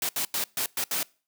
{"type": "noise bursts at uneven times", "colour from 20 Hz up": "white", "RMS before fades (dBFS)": -28, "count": 6, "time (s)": [[0.02, 0.09], [0.16, 0.25], [0.34, 0.44], [0.57, 0.66], [0.77, 0.84], [0.91, 1.03]], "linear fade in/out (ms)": 2, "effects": ["noise-tail reverb RT60 0.4 s tail -25 dB re dry", "high-pass 150 Hz 12 dB/octave"]}